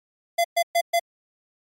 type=tone bursts; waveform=square; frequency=683 Hz; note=F5; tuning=39 cents flat; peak=-18 dBFS; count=4; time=0.38-0.996 s; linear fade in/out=10 ms; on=64 ms; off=120 ms; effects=MP3 64 kbps